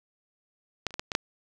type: clicks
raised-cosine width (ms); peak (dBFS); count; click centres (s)
0.2; -10 / -30 / -19 / -13 / -14 / -6; 6; 0.867 / 0.907 / 0.941 / 0.995 / 1.118 / 1.151
effects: none